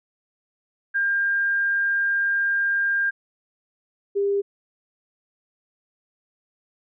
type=tone pair in turn; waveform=sine; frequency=1602 / 400.5 Hz; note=G6 / G4; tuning=+37 / +37 cents; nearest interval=2 octaves; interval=2400 cents; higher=first; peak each=-19 dBFS; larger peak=neither; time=0.94-3.11 / 4.15-4.42 s; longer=first; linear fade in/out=20 ms; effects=none